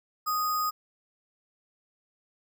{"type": "tone with sample-and-hold", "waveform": "sine", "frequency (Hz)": 1242, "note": "D#6", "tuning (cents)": -3, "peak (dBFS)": -25, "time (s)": [0.26, 0.71], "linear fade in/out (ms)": 20, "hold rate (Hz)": 6300, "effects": []}